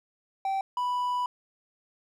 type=tone pair in turn; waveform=triangle; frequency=776 / 987.3 Hz; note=G5 / B5; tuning=-18 / -1 cents; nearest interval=major third; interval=417 cents; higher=second; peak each=-24 dBFS; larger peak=neither; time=0.45-0.61 / 0.77-1.26 s; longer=second; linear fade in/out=2 ms; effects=none